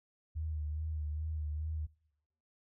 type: tone with vibrato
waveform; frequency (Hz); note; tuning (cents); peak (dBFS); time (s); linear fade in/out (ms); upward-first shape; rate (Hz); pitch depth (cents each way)
sine; 77; D#2; -17; -34; 0.35-1.87; 20; sine; 2.4; 43
effects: noise-tail reverb RT60 0.8 s tail -23 dB re dry